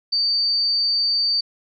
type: tone with amplitude modulation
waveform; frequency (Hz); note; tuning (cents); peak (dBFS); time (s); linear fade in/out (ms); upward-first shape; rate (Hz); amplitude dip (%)
sine; 4600; D8; -37; -15; 0.12-1.41; 10; sine; 226; 45
effects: none